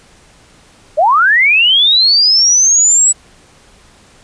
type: linear sweep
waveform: sine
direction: up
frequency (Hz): 554.4 to 7902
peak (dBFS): -6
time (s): 0.97-3.13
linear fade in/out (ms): 20
effects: pink hiss -45 dBFS RMS until 4.23 s + resampled to 22050 Hz